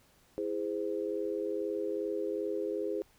sine chord, E augmented, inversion none, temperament just, 329.6 / 412 / 515 Hz, E4 / G#4 / B#4, 0 / -14 / -28 cents, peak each -37 / -34 / -37 dBFS, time 0.38-3.02 s, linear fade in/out 0 ms, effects pink hiss -65 dBFS RMS until 3.18 s

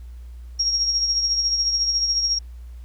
sine tone with tremolo, 5588 Hz, F8, in tune, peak -16 dBFS, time 0.59-2.39 s, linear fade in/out 10 ms, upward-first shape triangle, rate 14 Hz, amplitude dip 55%, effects added 60 Hz sine -35 dBFS peak until 2.84 s + pink hiss -60 dBFS RMS until 2.84 s

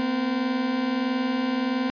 40% pulse tone pair together, 235.9 / 257.4 Hz, A#3 / C4, +21 / -28 cents, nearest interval major second, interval 151 cents, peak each -29 / -23 dBFS, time 0-1.9 s, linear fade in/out 0 ms, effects resampled to 11025 Hz

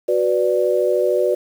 sine chord, B minor, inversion second, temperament equal, 370 / 493.9 / 587.3 Hz, F#4 / B4 / D5, 0 / 0 / 0 cents, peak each -19 dBFS, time 0.08-1.35 s, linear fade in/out 10 ms, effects 7-bit

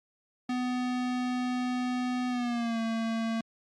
square tone with pitch glide, 249.7 to 226.3 Hz, B3 to A3, +19 to +49 cents, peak -29 dBFS, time 0.49-3.41 s, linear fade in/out 5 ms, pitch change -170 cents, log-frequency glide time 2.29-2.8 s, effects low-pass 5000 Hz 12 dB/octave + Opus 48 kbps

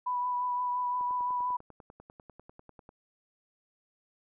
sine tone with vibrato, 987.8 Hz, B5, in tune, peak -28 dBFS, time 0.06-1.57 s, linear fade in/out 10 ms, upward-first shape triangle, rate 5.8 Hz, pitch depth 19 cents each way
click train, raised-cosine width 1 ms, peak -36 dBFS, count 20, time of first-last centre 1.01-2.891 s, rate 10.1 Hz
effects none

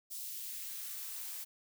blue noise with high-pass filter sweep, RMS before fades -43 dBFS, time 0.1-1.45 s, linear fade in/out 20 ms, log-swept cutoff 4400 to 390 Hz, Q 0.85, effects none

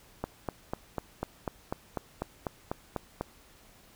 click train, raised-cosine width 1 ms, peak -17 dBFS, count 13, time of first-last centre 0.24-3.21 s, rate 4.04 Hz, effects pink hiss -58 dBFS RMS until 3.95 s

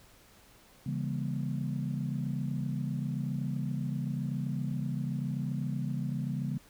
sine chord, C# diminished seventh, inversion none, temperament just, 138.59 / 166.31 / 199.57 / 239.5 Hz, C#3 / E3 / G3 / Bb3, 0 / +16 / +31 / +47 cents, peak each -33 / -37 / -37 / -38 dBFS, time 0.86-6.58 s, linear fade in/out 5 ms, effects tanh soft clip ceiling -21 dBFS + pink hiss -59 dBFS RMS until 6.69 s

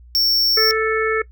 square tone, 5460 Hz, F8, 40 cents flat, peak -15 dBFS, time 0.15-0.71 s, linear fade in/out 0 ms
harmonic tone, 440 Hz, A4, in tune, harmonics 1 / 3 / 4 / 5, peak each -18 / -23 / -24 / -25 dBFS, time 0.57-1.22 s, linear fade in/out 5 ms
effects noise-tail reverb RT60 0.1 s tail -20 dB re dry + added 60 Hz sine -41 dBFS peak until 1.31 s

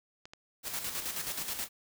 clicks, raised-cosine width 0.2 ms, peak -29 dBFS, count 3, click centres 0.255 / 0.335 / 1.022 s
white noise with tremolo, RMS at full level -35 dBFS, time 0.63-1.69 s, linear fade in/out 50 ms, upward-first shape square, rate 9.4 Hz, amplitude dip 50%
effects none

